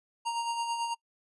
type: tone with tremolo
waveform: square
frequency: 932.3 Hz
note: A#5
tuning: in tune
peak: -29 dBFS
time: 0.25-0.95 s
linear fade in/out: 20 ms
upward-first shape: sine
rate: 9.1 Hz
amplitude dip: 45%
effects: noise-tail reverb RT60 0.1 s tail -26 dB re dry + resampled to 24000 Hz